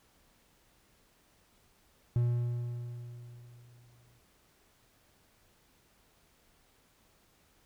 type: tone with exponential decay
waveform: triangle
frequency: 120.2 Hz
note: B2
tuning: 46 cents flat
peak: -22 dBFS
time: 2.16-4.19 s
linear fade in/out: 0 ms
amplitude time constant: 440 ms
effects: pink hiss -67 dBFS RMS until 7.65 s